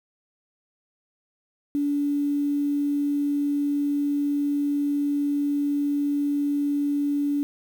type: tone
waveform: sine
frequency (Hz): 287.7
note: D4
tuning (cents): -36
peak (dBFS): -21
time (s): 1.75-7.43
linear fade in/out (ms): 0
effects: 8-bit